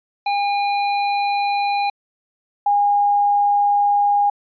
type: tone pair in turn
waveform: square / sine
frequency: 810 / 815.6 Hz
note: G#5 / G#5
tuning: -43 / -32 cents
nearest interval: unison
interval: 11 cents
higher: second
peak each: -18 / -13 dBFS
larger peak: second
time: 0.26-1.9 / 2.66-4.3 s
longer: neither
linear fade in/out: 5 ms
effects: resampled to 11025 Hz